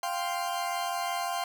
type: chord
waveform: 40% pulse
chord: F suspended second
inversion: none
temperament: equal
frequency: 698.5 / 784 / 1046.5 Hz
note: F5 / G5 / C6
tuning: 0 / 0 / 0 cents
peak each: -32 / -34 / -34 dBFS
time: 0.03-1.44 s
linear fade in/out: 2 ms
effects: none